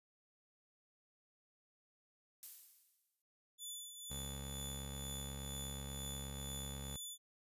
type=noise with exponential decay; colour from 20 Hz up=violet; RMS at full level=-46 dBFS; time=2.43-3.22 s; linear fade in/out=0 ms; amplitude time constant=170 ms
type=tone with tremolo; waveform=15% pulse; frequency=3480 Hz; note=A7; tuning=20 cents flat; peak=-37 dBFS; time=3.58-7.18 s; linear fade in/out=50 ms; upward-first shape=triangle; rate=2.1 Hz; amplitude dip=60%
type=tone; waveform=20% pulse; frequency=68.3 Hz; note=C#2; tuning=25 cents flat; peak=-40 dBFS; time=4.1-6.97 s; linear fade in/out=10 ms
effects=resampled to 32000 Hz